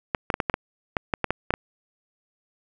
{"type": "clicks", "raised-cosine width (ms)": 0.5, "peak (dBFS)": -7, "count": 12, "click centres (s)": [0.148, 0.302, 0.341, 0.402, 0.498, 0.541, 0.968, 1.138, 1.243, 1.306, 1.506, 1.539], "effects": []}